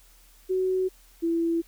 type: tone pair in turn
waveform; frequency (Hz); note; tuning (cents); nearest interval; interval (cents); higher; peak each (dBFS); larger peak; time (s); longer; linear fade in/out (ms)
sine; 373.4 / 333.8; F#4 / E4; +16 / +22; major second; 194; first; -22; neither; 0.49-0.89 / 1.22-1.62; neither; 20
effects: added 40 Hz sine -55 dBFS peak until 1.67 s + white hiss -58 dBFS RMS until 1.67 s